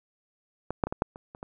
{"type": "clicks", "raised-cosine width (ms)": 1, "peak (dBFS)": [-16, -9, -18, -17, -9, -28, -29, -24], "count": 8, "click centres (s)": [0.706, 0.838, 0.87, 0.925, 1.021, 1.159, 1.349, 1.429], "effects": []}